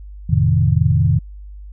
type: chord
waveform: sine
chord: F dominant seventh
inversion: none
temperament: equal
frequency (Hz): 87.31 / 110 / 130.81 / 155.56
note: F2 / A2 / C3 / Eb3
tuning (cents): 0 / 0 / 0 / 0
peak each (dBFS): -17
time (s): 0.29-1.19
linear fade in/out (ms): 10
effects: added 50 Hz sine -32 dBFS peak until 1.72 s